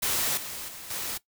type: noise with level steps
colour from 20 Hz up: white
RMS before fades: -27 / -37 / -42 / -33 dBFS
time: 0.02-1.18 s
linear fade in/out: 10 ms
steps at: 0.37 / 0.68 / 0.9 s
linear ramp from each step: 5 ms
effects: noise-tail reverb RT60 0.1 s tail -18 dB re dry